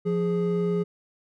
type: tone pair together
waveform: triangle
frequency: 174.61 / 415.3 Hz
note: F3 / G#4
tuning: 0 / 0 cents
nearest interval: octave + minor third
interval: 1500 cents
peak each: -23 dBFS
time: 0.05-0.84 s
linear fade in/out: 20 ms
effects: none